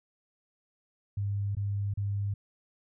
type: tone with dropouts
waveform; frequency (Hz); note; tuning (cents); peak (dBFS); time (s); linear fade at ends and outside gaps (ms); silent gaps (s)
sine; 100.8; G2; +49; -28; 1.17-2.34; 5; 1.551-1.568 / 1.939-1.973
effects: none